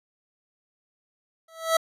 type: tone with exponential growth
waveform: 25% pulse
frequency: 652 Hz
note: E5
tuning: 19 cents flat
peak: -12 dBFS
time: 1.48-1.77 s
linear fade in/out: 5 ms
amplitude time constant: 63 ms
effects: resampled to 32000 Hz